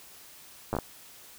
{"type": "slowing click train", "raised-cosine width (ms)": 1, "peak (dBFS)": -15, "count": 5, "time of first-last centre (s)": [0.73, 0.787], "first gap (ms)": 9, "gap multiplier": 1.32, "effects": ["white hiss -51 dBFS RMS until 1.38 s"]}